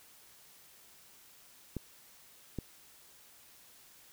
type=clicks; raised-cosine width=3 ms; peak=-23 dBFS; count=2; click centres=1.767 / 2.587 s; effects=white hiss -59 dBFS RMS until 4.12 s

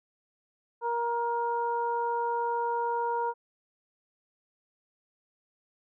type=harmonic tone; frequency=471.1 Hz; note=A#4; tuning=18 cents sharp; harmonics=1 / 2 / 3; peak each=-32 / -28 / -41 dBFS; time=0.81-3.34 s; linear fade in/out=50 ms; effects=none

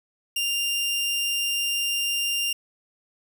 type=tone; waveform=sawtooth; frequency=2794 Hz; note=F7; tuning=in tune; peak=-20 dBFS; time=0.36-2.53 s; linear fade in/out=5 ms; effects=none

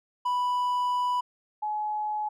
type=tone pair in turn; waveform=triangle / sine; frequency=987.8 / 847.8 Hz; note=B5 / G#5; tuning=0 / +35 cents; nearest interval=minor third; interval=265 cents; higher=first; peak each=-22 / -27 dBFS; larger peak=first; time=0.25-1.21 / 1.62-2.29 s; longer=first; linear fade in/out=10 ms; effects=none

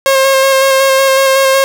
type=tone with vibrato; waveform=sawtooth; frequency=537 Hz; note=C5; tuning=45 cents sharp; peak=-3 dBFS; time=0.06-1.64 s; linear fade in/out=0 ms; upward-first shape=square; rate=5.4 Hz; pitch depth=15 cents each way; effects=none

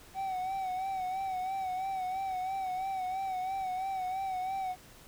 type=tone with vibrato; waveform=triangle; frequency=756 Hz; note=F#5; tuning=37 cents sharp; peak=-30 dBFS; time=0.14-4.76 s; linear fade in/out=50 ms; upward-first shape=sine; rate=3 Hz; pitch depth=51 cents each way; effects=pink hiss -55 dBFS RMS until 5.07 s

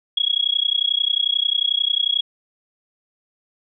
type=tone with amplitude modulation; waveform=sine; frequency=3322 Hz; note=G#7; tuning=in tune; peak=-13 dBFS; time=0.17-2.21 s; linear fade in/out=5 ms; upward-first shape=sine; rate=31.2 Hz; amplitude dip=100%; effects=none

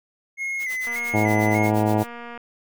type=tone with vibrato; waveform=triangle; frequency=2093 Hz; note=C7; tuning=in tune; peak=-23 dBFS; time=0.37-1.71 s; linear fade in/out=50 ms; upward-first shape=square; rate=1.7 Hz; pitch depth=53 cents each way
type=noise with tremolo; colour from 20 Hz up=white; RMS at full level=-38 dBFS; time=0.58-2.08 s; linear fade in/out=50 ms; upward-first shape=sine; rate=8.5 Hz; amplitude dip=95%
type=click train; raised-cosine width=0.5 ms; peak=-23 dBFS; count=358; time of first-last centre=0.87-2.376 s; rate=237 Hz
type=harmonic tone; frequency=106.9 Hz; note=A2; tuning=49 cents flat; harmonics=1 / 2 / 3 / 4 / 5 / 6 / 7 / 8 / 9; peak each=-23 / -24 / -24 / -29 / -30 / -27 / -27 / -30 / -33 dBFS; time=1.13-2.04 s; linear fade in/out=20 ms
effects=none

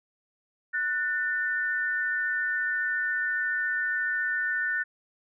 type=tone pair together; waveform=sine; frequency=1480 / 1796.4 Hz; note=F#6 / A6; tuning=0 / +35 cents; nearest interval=minor third; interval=335 cents; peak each=-28 dBFS; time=0.73-4.84 s; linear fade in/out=20 ms; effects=none

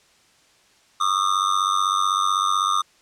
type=tone with amplitude modulation; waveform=square; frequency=1212 Hz; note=D#6; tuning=46 cents flat; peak=-15 dBFS; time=1-2.82 s; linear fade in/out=10 ms; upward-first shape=sine; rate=95.9 Hz; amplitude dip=95%; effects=white hiss -57 dBFS RMS until 3.01 s + low-pass 7000 Hz 12 dB/octave

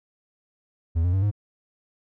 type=tone with pitch steps; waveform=triangle; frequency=82.41 / 88.84 / 95.76 / 103.23 Hz; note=E2 / F2 / G2 / G#2; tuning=0 / +30 / -40 / -10 cents; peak=-17 dBFS; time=0.95-1.314 s; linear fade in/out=20 ms; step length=91 ms; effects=none

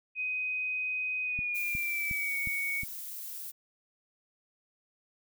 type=tone with pitch glide; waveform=sine; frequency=2508 to 2234 Hz; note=D#7 to C#7; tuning=+13 to +13 cents; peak=-30 dBFS; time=0.15-2.85 s; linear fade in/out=50 ms; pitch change=-200 cents; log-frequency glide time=1.23-2.39 s
type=click train; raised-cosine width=5 ms; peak=-28 dBFS; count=5; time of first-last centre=1.39-2.834 s; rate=2.77 Hz
type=noise; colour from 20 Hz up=violet; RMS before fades=-41 dBFS; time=1.54-3.52 s; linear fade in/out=20 ms
effects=none

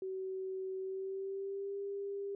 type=tone with pitch glide; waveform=sine; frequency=378.7 to 399.1 Hz; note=F#4 to G4; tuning=+40 to +31 cents; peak=-37 dBFS; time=0.02-2.35 s; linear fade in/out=2 ms; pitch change=+91 cents; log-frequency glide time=0.78-1.77 s; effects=none

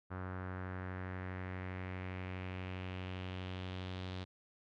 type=tone with low-pass filter sweep; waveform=sawtooth; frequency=92.4 Hz; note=F#2; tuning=2 cents flat; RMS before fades=-43 dBFS; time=0.1-4.25 s; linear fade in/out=20 ms; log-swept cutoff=1400 to 3800 Hz; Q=2.8; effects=none

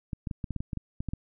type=clicks; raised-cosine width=5 ms; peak=-20 dBFS; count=12; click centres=0.132 / 0.272 / 0.312 / 0.442 / 0.507 / 0.563 / 0.605 / 0.732 / 0.773 / 1.005 / 1.087 / 1.135 s; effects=none

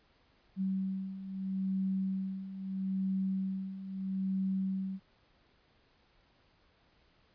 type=beating tone pair; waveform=sine; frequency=190.4 / 191.17 Hz; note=F#3 / G3; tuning=+50 / -43 cents; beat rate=0.77 Hz; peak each=-38 / -33 dBFS; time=0.56-5 s; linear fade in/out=50 ms; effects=pink hiss -68 dBFS RMS until 7.34 s + resampled to 11025 Hz

